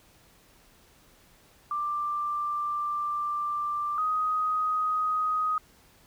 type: tone pair in turn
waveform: sine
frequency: 1182 / 1252.3 Hz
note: D6 / D#6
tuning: +11 / +11 cents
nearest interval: minor second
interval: 100 cents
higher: second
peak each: -27 / -24 dBFS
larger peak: second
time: 1.71-3.98 / 3.98-5.58 s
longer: first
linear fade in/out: 2 ms
effects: pink hiss -59 dBFS RMS until 6.06 s